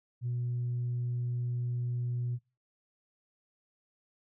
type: tone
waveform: sine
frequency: 121.8 Hz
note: B2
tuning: 24 cents flat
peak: -29 dBFS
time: 0.21-2.39 s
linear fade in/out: 50 ms
effects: noise-tail reverb RT60 0.3 s tail -23 dB re dry + tanh soft clip ceiling -27 dBFS